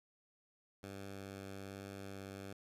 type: tone with vibrato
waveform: 10% pulse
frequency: 98 Hz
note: G2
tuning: in tune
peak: -38 dBFS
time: 0.83-2.53 s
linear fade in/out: 5 ms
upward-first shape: triangle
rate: 1.2 Hz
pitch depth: 9 cents each way
effects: resampled to 32000 Hz + 11-bit